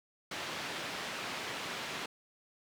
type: band-pass noise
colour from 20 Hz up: white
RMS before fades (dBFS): -40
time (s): 0.31-2.06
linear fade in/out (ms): 5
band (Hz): 120 to 3100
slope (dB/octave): 12
effects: none